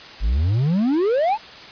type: exponential sweep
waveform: triangle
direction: up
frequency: 46.18 to 920 Hz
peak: -14 dBFS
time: 0.2-1.38 s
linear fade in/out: 50 ms
effects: white hiss -39 dBFS RMS until 1.71 s + resampled to 11025 Hz